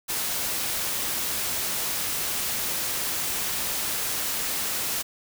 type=noise; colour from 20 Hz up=white; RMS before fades=-28 dBFS; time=0.08-5.03 s; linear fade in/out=20 ms; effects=none